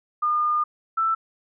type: tone pair in turn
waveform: sine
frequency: 1214 / 1326.6 Hz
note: D#6 / E6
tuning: -43 / +11 cents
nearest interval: major second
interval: 154 cents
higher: second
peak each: -19 dBFS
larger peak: neither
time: 0.22-0.64 / 0.97-1.15 s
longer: first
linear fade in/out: 10 ms
effects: none